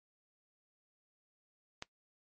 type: click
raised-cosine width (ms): 0.2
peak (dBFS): -22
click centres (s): 1.824
effects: noise-tail reverb RT60 0.1 s tail -20 dB re dry + MP3 48 kbps